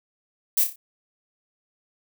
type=noise with echo; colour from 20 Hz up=violet; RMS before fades=-20 dBFS; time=0.57-0.64 s; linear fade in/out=5 ms; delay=30 ms; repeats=4; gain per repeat=-7 dB; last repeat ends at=0.76 s; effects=none